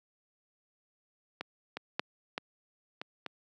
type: clicks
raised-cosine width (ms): 0.3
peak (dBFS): -20 / -21 / -13 / -17 / -22 / -21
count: 6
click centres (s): 1.41 / 1.77 / 1.995 / 2.379 / 3.015 / 3.263
effects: high-pass 200 Hz 12 dB/octave